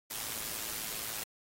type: noise with amplitude modulation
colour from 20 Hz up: white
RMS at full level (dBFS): -36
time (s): 0.1-1.24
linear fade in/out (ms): 10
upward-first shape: sine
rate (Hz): 109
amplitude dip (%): 60
effects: AAC 48 kbps